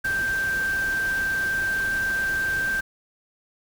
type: tone in noise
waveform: sine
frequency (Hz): 1568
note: G6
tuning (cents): 0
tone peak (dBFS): -22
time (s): 0.04-2.81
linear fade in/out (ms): 10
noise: pink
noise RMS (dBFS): -36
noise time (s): 0.04-2.81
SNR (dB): +11
effects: none